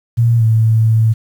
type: tone with pitch glide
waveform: sine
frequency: 116.8 to 111.59 Hz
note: A#2 to A2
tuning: +4 to +25 cents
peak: -8 dBFS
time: 0.17-1.14 s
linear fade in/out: 20 ms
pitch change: -79 cents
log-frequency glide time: 0.38-0.43 s
effects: 7-bit